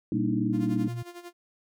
sine chord, Eb major seventh, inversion first, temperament equal with one note detuned, 196 / 233.1 / 293.7 / 316.9 Hz, G3 / Bb3 / D4 / Eb4, 0 / 0 / 0 / +32 cents, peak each -30 dBFS, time 0.12-0.88 s, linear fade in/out 2 ms
sine tone with pitch glide, 120.8 to 119.9 Hz, B2 to A#2, -38 to +49 cents, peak -31 dBFS, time 0.13-1.03 s, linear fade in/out 10 ms, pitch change -13 cents, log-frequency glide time 0.25-0.54 s
sawtooth tone with tremolo, 349.2 Hz, F4, in tune, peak -35 dBFS, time 0.52-1.33 s, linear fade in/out 50 ms, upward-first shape sine, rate 11 Hz, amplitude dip 75%
effects none

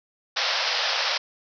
white band-pass noise, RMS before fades -25 dBFS, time 0.36-1.18 s, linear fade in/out 10 ms, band 490 to 5500 Hz, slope 96 dB/octave, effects none

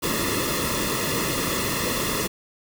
pink noise with comb filter, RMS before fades -25 dBFS, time 0.02-2.28 s, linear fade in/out 20 ms, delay 1.3 ms, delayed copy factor -0.8, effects none

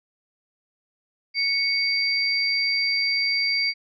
sine tone pair together, 2217 / 4698 Hz, C#7 / D8, 0 / 0 cents, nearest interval octave + minor second, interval 1300 cents, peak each -23 dBFS, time 1.34-3.74 s, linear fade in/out 50 ms, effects none

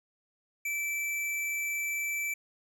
square tone, 2323 Hz, D7, 20 cents flat, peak -31 dBFS, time 0.65-2.34 s, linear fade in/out 5 ms, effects none

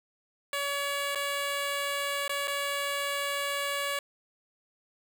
10% pulse tone with dropouts, 566 Hz, C#5, 36 cents sharp, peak -21 dBFS, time 0.53-3.99 s, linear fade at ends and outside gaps 2 ms, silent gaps 1.149-1.156 / 2.28-2.294 / 2.474-2.479 s, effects 9-bit

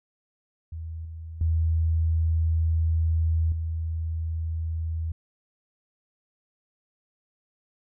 sine tone with level steps, 81.2 Hz, E2, 26 cents flat, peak -32 / -35 / -20 / -26 dBFS, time 0.72-5.12 s, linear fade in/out 5 ms, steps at 1.05 / 1.41 / 3.52 s, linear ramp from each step 2 ms, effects none

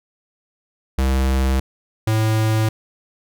square tone pair in turn, 66 / 109.79 Hz, C2 / A2, +16 / -3 cents, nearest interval major sixth, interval 881 cents, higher second, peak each -16 dBFS, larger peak neither, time 0.98-1.6 / 2.07-2.69 s, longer neither, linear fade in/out 5 ms, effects none

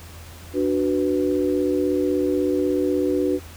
sine chord, B minor, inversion first, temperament equal, 293.7 / 370 / 493.9 Hz, D4 / F#4 / B4, 0 / 0 / 0 cents, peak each -22 / -22 / -25 dBFS, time 0.53-3.4 s, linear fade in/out 50 ms, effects added 83 Hz sine -40 dBFS peak until 3.56 s + pink hiss -44 dBFS RMS until 3.56 s

